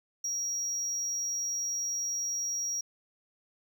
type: tone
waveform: triangle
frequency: 5670 Hz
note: F8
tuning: 25 cents sharp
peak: -29 dBFS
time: 0.24-2.81 s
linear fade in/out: 5 ms
effects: none

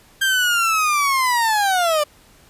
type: linear sweep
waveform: 30% pulse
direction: down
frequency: 1594 to 582 Hz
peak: -13 dBFS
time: 0.21-2.04 s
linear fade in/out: 10 ms
effects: pink hiss -51 dBFS RMS until 2.49 s + resampled to 32000 Hz

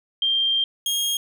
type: tone pair in turn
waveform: sine / sawtooth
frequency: 3179 / 3251 Hz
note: G7 / G#7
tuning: +24 / -38 cents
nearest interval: unison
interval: 38 cents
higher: second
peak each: -18 / -18 dBFS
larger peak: neither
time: 0.22-0.64 / 0.86-1.17 s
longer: first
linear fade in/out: 2 ms
effects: none

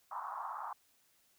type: band-pass noise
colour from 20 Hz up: white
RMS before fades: -42 dBFS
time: 0.11-0.73 s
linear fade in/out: 5 ms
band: 790 to 1200 Hz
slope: 48 dB/octave
effects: white hiss -71 dBFS RMS until 1.38 s

